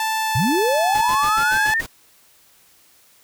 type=tone with pitch glide; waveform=sawtooth; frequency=880 to 861.9 Hz; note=A5 to A5; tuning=0 to -36 cents; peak=-16 dBFS; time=0-1.74 s; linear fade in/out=2 ms; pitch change=-36 cents; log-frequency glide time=0.18-1.03 s
type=linear sweep; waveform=sine; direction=up; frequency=96.7 to 1864.7 Hz; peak=-17 dBFS; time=0.35-1.81 s; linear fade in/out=5 ms
type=noise bursts; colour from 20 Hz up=pink; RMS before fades=-32 dBFS; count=7; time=0.94-1.866 s; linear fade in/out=10 ms; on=74 ms; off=68 ms
effects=white hiss -54 dBFS RMS until 3.23 s